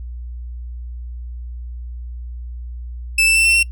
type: tone with pitch steps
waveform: 40% pulse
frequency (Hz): 2637 / 2657 / 2677 / 2697 / 2717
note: E7 / E7 / E7 / E7 / F7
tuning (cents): 0 / +13 / +26 / +39 / -48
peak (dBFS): -11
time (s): 3.18-3.63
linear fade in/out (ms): 5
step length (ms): 90
effects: noise-tail reverb RT60 0.1 s tail -20 dB re dry + added 60 Hz sine -27 dBFS peak until 3.71 s